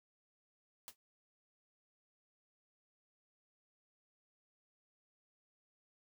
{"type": "noise with exponential decay", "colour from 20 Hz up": "white", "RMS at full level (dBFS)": -45, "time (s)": [0.88, 0.96], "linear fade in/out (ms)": 0, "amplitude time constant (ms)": 16, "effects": []}